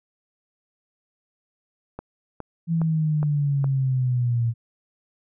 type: click train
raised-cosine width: 1 ms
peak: -19 dBFS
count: 5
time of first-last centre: 1.99-3.643 s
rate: 2.42 Hz
type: exponential sweep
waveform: sine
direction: down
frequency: 167.7 to 114.8 Hz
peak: -19 dBFS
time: 2.67-4.54 s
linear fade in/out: 50 ms
effects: none